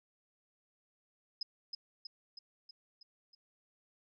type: tone with echo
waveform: sine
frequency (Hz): 5070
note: D#8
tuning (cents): +32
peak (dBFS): -34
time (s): 1.41-1.43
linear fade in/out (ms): 5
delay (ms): 320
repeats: 6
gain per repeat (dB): -4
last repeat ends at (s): 3.35
effects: none